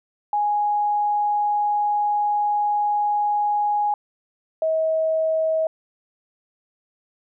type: tone pair in turn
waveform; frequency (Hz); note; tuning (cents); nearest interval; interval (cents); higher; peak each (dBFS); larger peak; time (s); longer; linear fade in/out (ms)
sine; 830 / 639; G#5 / D#5; -1 / +46; perfect fourth; 453; first; -18; neither; 0.33-3.94 / 4.62-5.67; first; 2
effects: none